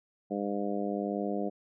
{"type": "harmonic tone", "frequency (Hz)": 101.3, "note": "G#2", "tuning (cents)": -43, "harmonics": [2, 3, 4, 5, 6, 7], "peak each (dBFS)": [-34, -36, -37, -38, -39, -39], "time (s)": [0.3, 1.5], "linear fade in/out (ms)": 20, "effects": []}